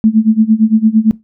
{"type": "tone with tremolo", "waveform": "sine", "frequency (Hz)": 219.6, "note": "A3", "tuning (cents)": -3, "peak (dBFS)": -3, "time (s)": [0.04, 1.11], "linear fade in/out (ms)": 0, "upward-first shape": "sine", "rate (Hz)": 8.8, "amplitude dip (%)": 95, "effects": ["noise-tail reverb RT60 0.2 s tail -20 dB re dry"]}